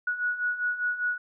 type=beating tone pair; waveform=sine; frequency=1460 / 1465 Hz; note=F#6 / F#6; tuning=-24 / -18 cents; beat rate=5 Hz; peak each=-32 / -27 dBFS; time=0.07-1.18 s; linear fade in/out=5 ms; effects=none